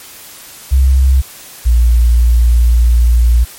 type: tone pair in turn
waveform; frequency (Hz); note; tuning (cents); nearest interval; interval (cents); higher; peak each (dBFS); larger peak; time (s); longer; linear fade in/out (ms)
sine; 66 / 58.85; C2 / A#1; +16 / +17; major second; 199; first; -5; neither; 0.71-1.22 / 1.65-3.45; second; 20
effects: white hiss -34 dBFS RMS until 3.58 s + MP3 64 kbps